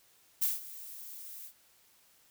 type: noise with ADSR envelope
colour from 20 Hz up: violet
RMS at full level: -28 dBFS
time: 0.41-1.53 s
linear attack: 15 ms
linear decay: 170 ms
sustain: -18 dB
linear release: 77 ms
effects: white hiss -65 dBFS RMS until 2.3 s